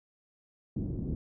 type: low-pass noise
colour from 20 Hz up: white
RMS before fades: -34 dBFS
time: 0.76-1.15 s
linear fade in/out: 2 ms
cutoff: 280 Hz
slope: 24 dB/octave
effects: none